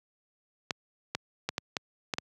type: clicks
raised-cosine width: 0.2 ms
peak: -12 dBFS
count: 7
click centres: 0.708 / 1.15 / 1.49 / 1.581 / 1.768 / 2.138 / 2.184 s
effects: high-pass 100 Hz 12 dB/octave